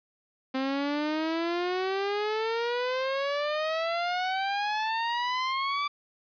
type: exponential sweep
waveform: sawtooth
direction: up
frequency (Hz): 261.2 to 1170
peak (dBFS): -23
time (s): 0.54-5.88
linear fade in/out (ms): 10
effects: resampled to 11025 Hz + 9-bit